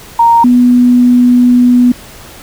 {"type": "tone pair in turn", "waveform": "sine", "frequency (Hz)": [930, 245.9], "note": ["A#5", "B3"], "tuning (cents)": [-4, -7], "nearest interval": "octave + major seventh", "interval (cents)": 2303, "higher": "first", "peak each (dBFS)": -3, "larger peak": "neither", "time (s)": [[0.19, 0.44], [0.44, 1.92]], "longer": "second", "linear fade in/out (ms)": 5, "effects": ["pink hiss -33 dBFS RMS until 2.42 s"]}